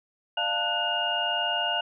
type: tone cluster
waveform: sine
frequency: 597 / 697 / 889 / 1478 / 2837 Hz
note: D5 / F5 / A5 / F#6 / F7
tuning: +28 / -4 / +18 / -2 / +27 cents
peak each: -36 / -31 / -33 / -32 / -27 dBFS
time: 0.37-1.81 s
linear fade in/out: 5 ms
effects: none

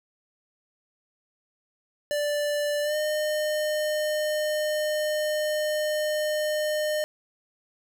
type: tone with pitch glide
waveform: square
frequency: 587.3 to 608.7 Hz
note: D5 to D#5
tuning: 0 to -38 cents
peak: -25 dBFS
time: 2.11-7.04 s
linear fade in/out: 0 ms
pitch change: +62 cents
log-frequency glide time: 2.82-2.96 s
effects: none

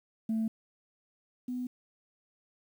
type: tone pair in turn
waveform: sine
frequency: 222.2 / 249.4 Hz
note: A3 / B3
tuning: +17 / +17 cents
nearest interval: major second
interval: 200 cents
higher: second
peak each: -26 / -32 dBFS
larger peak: first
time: 0.29-0.48 / 1.48-1.67 s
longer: neither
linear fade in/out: 5 ms
effects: tanh soft clip ceiling -25 dBFS + 10-bit

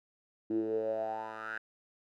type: tone with band-pass filter sweep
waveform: 10% pulse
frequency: 110 Hz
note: A2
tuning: in tune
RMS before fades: -35 dBFS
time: 0.5-1.58 s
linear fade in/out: 5 ms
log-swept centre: 300 to 1600 Hz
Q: 8.4
effects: none

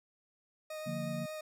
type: tone with vibrato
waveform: 40% pulse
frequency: 620 Hz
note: D#5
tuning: 6 cents flat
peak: -39 dBFS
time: 0.7-1.41 s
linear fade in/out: 5 ms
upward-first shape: sine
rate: 8.3 Hz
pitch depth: 9 cents each way
type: chord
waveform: sine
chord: Bb major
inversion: first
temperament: equal with one note detuned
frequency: 146.83 / 174.61 / 230.1 Hz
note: D3 / F3 / Bb3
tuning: 0 / 0 / -22 cents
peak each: -40 dBFS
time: 0.86-1.26 s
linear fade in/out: 10 ms
effects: none

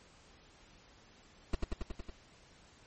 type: noise with echo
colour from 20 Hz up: brown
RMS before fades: -29 dBFS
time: 1.53-1.55 s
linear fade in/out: 5 ms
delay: 92 ms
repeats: 6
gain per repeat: -2 dB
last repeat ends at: 2.102 s
effects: pink hiss -61 dBFS RMS until 2.86 s + MP3 32 kbps

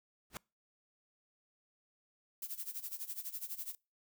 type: noise with exponential growth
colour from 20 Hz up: pink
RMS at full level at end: -38 dBFS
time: 0.3-0.37 s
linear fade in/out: 1 ms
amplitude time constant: 15 ms
type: noise with tremolo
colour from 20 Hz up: violet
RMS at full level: -40 dBFS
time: 2.42-3.75 s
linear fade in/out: 2 ms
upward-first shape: sine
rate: 12 Hz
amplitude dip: 85%
effects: noise-tail reverb RT60 0.3 s tail -26 dB re dry

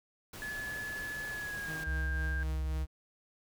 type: noise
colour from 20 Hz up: pink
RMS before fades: -46 dBFS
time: 0.33-1.84 s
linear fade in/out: 5 ms
type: tone with pitch glide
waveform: sine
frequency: 1712 to 1597.4 Hz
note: A6 to G6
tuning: -48 to +32 cents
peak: -37 dBFS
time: 0.42-2.43 s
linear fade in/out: 0 ms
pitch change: -120 cents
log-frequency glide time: 1.3-1.87 s
type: tone with tremolo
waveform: sawtooth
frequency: 157.3 Hz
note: D#3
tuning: 19 cents sharp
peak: -37 dBFS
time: 1.65-2.87 s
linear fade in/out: 50 ms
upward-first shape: triangle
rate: 3.8 Hz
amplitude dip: 45%
type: tone with vibrato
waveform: sine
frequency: 66 Hz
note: C2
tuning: 16 cents sharp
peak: -31 dBFS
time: 1.86-2.86 s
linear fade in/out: 20 ms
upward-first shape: square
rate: 18 Hz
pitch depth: 64 cents each way
effects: none

